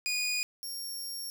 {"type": "tone pair in turn", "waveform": "20% pulse", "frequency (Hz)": [2463, 5529], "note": ["D#7", "F8"], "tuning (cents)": [-18, -18], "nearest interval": "octave + major second", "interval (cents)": 1400, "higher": "second", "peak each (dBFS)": [-24, -31], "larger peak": "first", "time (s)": [[0.06, 0.43], [0.63, 1.3]], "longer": "second", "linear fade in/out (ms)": 0, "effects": ["9-bit"]}